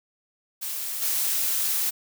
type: noise with level steps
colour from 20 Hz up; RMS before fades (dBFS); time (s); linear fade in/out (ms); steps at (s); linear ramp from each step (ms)
blue; -31 / -25; 0.61-1.91; 20; 1.01; 20
effects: none